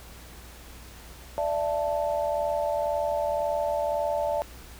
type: chord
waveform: sine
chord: D suspended second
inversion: none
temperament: equal with one note detuned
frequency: 587.3 / 669.2 / 880 Hz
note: D5 / E5 / A5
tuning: 0 / +26 / 0 cents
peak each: -27 / -29 / -31 dBFS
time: 1.38-4.42 s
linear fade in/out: 0 ms
effects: added 60 Hz sine -46 dBFS peak until 4.79 s + pink hiss -48 dBFS RMS until 4.79 s